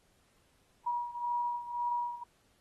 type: beating tone pair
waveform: sine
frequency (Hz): 960 / 961.9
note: B5 / B5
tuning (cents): -49 / -46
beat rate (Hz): 1.9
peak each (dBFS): -33 / -37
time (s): 0.86-2.24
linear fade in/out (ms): 10
effects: pink hiss -70 dBFS RMS until 2.6 s + AAC 32 kbps